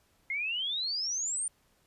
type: exponential sweep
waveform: sine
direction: up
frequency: 2100 to 9200 Hz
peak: -30 dBFS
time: 0.3-1.48 s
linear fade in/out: 2 ms
effects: pink hiss -69 dBFS RMS until 1.86 s + resampled to 32000 Hz